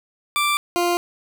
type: tone pair in turn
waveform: 20% pulse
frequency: 1174.7 / 349.2 Hz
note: D6 / F4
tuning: 0 / 0 cents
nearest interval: octave + major sixth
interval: 2100 cents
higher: first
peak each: -13 / -13 dBFS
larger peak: neither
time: 0.36-0.57 / 0.76-0.97 s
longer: neither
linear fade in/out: 0 ms
effects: none